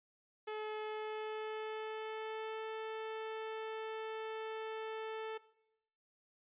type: tone with pitch glide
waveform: sawtooth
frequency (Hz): 429.8 to 440.4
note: A4 to A4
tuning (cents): -41 to +2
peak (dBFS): -36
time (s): 0.47-5.38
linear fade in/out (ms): 10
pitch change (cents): +43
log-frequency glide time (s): 0.81-2.61
effects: noise-tail reverb RT60 0.8 s tail -19 dB re dry + resampled to 8000 Hz

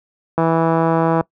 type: click train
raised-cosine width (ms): 1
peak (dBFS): -3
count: 137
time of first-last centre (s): 0.38-1.209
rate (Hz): 164
effects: noise-tail reverb RT60 0.1 s tail -22 dB re dry + high-pass 80 Hz 12 dB/octave

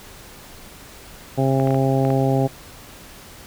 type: harmonic tone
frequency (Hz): 134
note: C3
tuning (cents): +42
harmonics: 1 / 2 / 3 / 4 / 5 / 6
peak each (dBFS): -19 / -22 / -24 / -25 / -26 / -27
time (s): 1.37-2.48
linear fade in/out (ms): 20
type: clicks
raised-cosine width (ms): 0.5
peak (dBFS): -17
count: 6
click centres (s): 1.599 / 1.673 / 1.707 / 1.745 / 2.051 / 2.104
effects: pink hiss -42 dBFS RMS until 3.46 s

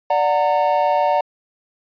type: chord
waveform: triangle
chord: D augmented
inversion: none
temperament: just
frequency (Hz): 587.3 / 734.2 / 917.7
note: D5 / F#5 / A#5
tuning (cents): 0 / -14 / -27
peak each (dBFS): -17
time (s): 0.1-1.21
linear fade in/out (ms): 5
effects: resampled to 11025 Hz

